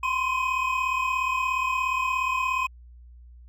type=tone cluster; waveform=triangle; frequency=1022 / 1059 / 2518 Hz; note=C6 / C6 / D#7; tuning=-41 / +21 / +20 cents; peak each=-26 dBFS; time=0.03-2.67 s; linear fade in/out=5 ms; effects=added 60 Hz sine -45 dBFS peak until 3.48 s